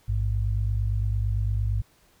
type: tone pair together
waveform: sine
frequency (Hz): 55 / 103.83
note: A1 / G#2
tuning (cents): 0 / 0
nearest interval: major seventh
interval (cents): 1100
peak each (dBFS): -25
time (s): 0.08-1.82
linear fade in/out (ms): 10
effects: pink hiss -61 dBFS RMS until 2.2 s